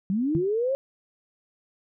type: linear sweep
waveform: sine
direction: up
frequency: 181.6 to 554.4 Hz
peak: -22 dBFS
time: 0.1-0.75 s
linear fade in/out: 0 ms
type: tone with exponential decay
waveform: sine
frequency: 155.56 Hz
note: D#3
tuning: in tune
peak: -19 dBFS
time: 0.35-0.48 s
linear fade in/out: 0 ms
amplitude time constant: 28 ms
effects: none